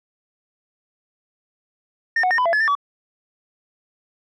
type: tone with pitch steps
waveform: sine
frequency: 1821 / 736 / 1834 / 1000 / 674 / 1712 / 1792 / 1141 Hz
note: A#6 / F#5 / A#6 / B5 / E5 / A6 / A6 / C#6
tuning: -41 / -9 / -29 / +21 / +38 / -48 / +31 / +50 cents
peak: -13 dBFS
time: 2.16-2.752 s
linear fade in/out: 5 ms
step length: 74 ms
effects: tanh soft clip ceiling -15 dBFS